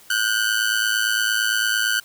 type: ring-modulated tone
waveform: sawtooth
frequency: 1504 Hz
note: F#6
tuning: 28 cents sharp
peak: -12 dBFS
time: 0.1-2 s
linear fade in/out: 5 ms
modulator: 54.4 Hz
effects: white hiss -49 dBFS RMS until 2.04 s